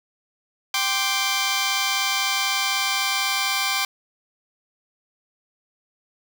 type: chord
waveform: 10% pulse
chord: G suspended fourth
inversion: none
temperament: just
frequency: 784 / 1045.3 / 1176 Hz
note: G5 / C6 / D6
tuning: 0 / -2 / +2 cents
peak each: -18 dBFS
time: 0.74-3.85 s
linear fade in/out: 2 ms
effects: none